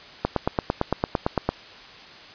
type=click train; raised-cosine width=1 ms; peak=-6 dBFS; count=12; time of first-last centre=0.25-1.49 s; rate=8.87 Hz; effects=white hiss -44 dBFS RMS until 2.34 s + resampled to 11025 Hz